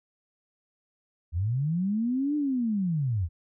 sine linear two-way sweep, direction up then down, 76.1 to 301.7 to 76.1 Hz, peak -24 dBFS, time 1.32-3.29 s, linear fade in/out 50 ms, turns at 2.36 s, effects none

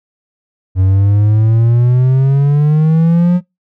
triangle exponential sweep, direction up, 92.5 to 180.6 Hz, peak -5 dBFS, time 0.75-3.41 s, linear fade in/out 50 ms, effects noise-tail reverb RT60 0.2 s tail -25 dB re dry

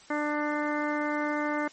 harmonic tone, 297.3 Hz, D4, 21 cents sharp, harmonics 1 / 2 / 3 / 4 / 5 / 6 / 7, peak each -30 / -33 / -35 / -36 / -37 / -38 / -38 dBFS, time 0.1-1.68 s, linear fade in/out 5 ms, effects white hiss -53 dBFS RMS until 1.72 s + MP3 32 kbps

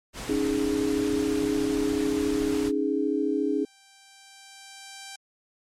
pink noise, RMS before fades -36 dBFS, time 0.13-2.72 s, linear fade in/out 50 ms
sine chord, C# suspended second, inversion none, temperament equal, 277.2 / 311.1 / 415.3 Hz, C#4 / D#4 / G#4, 0 / 0 / 0 cents, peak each -27 dBFS, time 0.29-3.65 s, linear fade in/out 5 ms
5% pulse tone with exponential growth, 784 Hz, G5, in tune, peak -26 dBFS, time 1.8-5.16 s, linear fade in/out 5 ms, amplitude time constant 730 ms
effects low-pass 10000 Hz 12 dB/octave + MP3 64 kbps

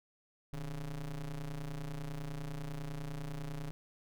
square ring-modulated tone, 69.3 Hz, C#2, in tune, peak -36 dBFS, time 0.53-3.71 s, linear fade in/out 0 ms, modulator 84.3 Hz, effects none

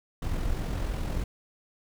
brown noise with amplitude modulation, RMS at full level -28 dBFS, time 0.22-1.24 s, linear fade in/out 5 ms, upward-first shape sine, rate 43.3 Hz, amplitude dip 40%, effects none

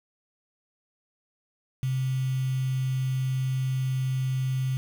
sine tone with quantisation, 130.81 Hz, C3, in tune, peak -24 dBFS, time 1.83-4.77 s, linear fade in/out 0 ms, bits 7, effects none

